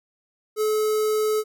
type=tone with notch filter; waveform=square; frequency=430 Hz; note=A4; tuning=40 cents flat; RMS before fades=-22 dBFS; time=0.56-1.44 s; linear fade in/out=50 ms; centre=2600 Hz; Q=0.8; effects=none